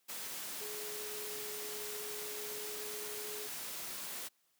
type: tone in noise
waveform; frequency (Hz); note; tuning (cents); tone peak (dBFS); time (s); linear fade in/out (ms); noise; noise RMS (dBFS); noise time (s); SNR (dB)
sine; 421.5; G#4; +26; -46; 0.6-3.48; 20; white; -43; 0.08-4.29; -6
effects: white hiss -75 dBFS RMS until 4.59 s + high-pass 150 Hz 12 dB/octave